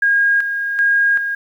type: tone with tremolo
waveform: sine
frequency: 1628 Hz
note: G#6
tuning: 35 cents flat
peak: -11 dBFS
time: 0.02-1.35 s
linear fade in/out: 5 ms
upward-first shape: square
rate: 1.3 Hz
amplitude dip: 55%
effects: 8-bit